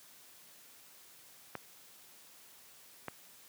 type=clicks; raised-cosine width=0.5 ms; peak=-23 dBFS; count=2; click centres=1.553 / 3.083 s; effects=white hiss -58 dBFS RMS until 3.48 s + high-pass 100 Hz 12 dB/octave